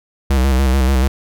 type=tone with vibrato; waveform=square; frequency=65.9 Hz; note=C2; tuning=13 cents sharp; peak=-12 dBFS; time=0.3-1.08 s; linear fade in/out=5 ms; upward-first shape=square; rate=6.9 Hz; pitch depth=54 cents each way; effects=none